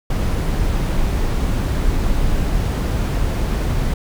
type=noise; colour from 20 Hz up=brown; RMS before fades=-18 dBFS; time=0.1-3.94 s; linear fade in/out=5 ms; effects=none